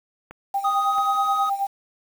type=clicks; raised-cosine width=0.5 ms; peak=-24 dBFS; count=2; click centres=0.31 / 0.983 s
type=tone with tremolo; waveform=sine; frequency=792 Hz; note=G5; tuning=18 cents sharp; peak=-19 dBFS; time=0.54-1.67 s; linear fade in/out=5 ms; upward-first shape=sine; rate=9.4 Hz; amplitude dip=75%
type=tone with pitch glide; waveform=triangle; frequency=1244.5 to 1255.3 Hz; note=D#6 to D#6; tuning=0 to +15 cents; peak=-19 dBFS; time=0.64-1.5 s; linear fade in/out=10 ms; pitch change=+15 cents; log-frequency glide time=0.8-0.93 s
effects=7-bit